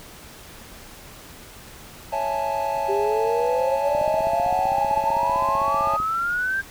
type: chord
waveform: triangle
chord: A major seventh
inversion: first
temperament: equal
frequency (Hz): 554.4 / 659.3 / 830.6 / 880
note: C#5 / E5 / G#5 / A5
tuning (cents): 0 / 0 / 0 / 0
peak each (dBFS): -27 / -28 / -26 / -24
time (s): 2.12-5.97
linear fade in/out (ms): 10
type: exponential sweep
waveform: sine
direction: up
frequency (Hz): 392 to 1600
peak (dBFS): -21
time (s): 2.88-6.62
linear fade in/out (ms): 20
type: click train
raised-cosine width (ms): 3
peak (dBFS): -23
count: 33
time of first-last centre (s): 3.95-6.001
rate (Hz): 15.6
effects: pink hiss -43 dBFS RMS until 6.7 s